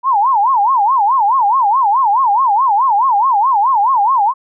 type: tone with vibrato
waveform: sine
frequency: 932.3 Hz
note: A#5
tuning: in tune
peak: -9 dBFS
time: 0.03-4.34 s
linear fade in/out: 50 ms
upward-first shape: sine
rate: 4.7 Hz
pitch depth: 270 cents each way
effects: none